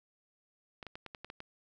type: clicks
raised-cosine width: 0.3 ms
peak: -28 dBFS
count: 8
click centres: 0.828 / 0.867 / 0.955 / 1.063 / 1.148 / 1.246 / 1.301 / 1.404 s
effects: none